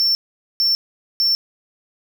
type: tone bursts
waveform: triangle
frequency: 5410 Hz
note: E8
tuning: 44 cents sharp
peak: -13 dBFS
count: 3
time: 0-1.35 s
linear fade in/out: 0 ms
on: 150 ms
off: 450 ms
effects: none